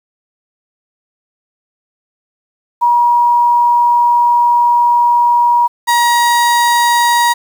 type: tone pair in turn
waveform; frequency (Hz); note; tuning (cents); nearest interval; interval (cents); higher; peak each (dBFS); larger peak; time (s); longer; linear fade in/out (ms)
sine / 35% pulse; 957 / 951.5; A#5 / A#5; +45 / +35; unison; 10; first; -7; neither; 2.81-5.68 / 5.87-7.34; first; 20
effects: 7-bit